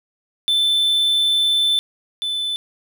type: tone pair in turn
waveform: triangle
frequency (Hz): 3529 / 3512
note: A7 / A7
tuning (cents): +4 / -4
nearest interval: unison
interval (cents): 8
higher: first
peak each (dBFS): -13 / -19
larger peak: first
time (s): 0.48-1.79 / 2.22-2.56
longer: first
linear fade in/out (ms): 0
effects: 9-bit